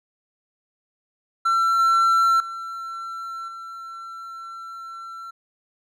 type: tone with level steps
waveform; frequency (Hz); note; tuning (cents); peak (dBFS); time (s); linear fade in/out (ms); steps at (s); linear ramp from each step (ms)
triangle; 1349; E6; +40; -15 / -13 / -28 / -32; 1.45-5.31; 10; 1.79 / 2.4 / 3.48; 2
effects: none